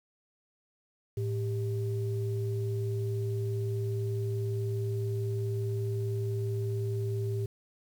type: tone pair together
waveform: sine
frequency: 110 / 394.7 Hz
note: A2 / G4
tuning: 0 / +12 cents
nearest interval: octave + minor seventh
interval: 2212 cents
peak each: -29 / -35 dBFS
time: 1.17-7.46 s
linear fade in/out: 5 ms
effects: tanh soft clip ceiling -21 dBFS + 9-bit